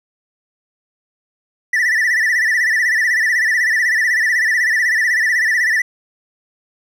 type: tone with vibrato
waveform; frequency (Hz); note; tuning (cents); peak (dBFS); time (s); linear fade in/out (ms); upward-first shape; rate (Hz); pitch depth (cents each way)
triangle; 1864.7; A#6; 0; -11; 1.73-5.82; 5; sine; 16; 120
effects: none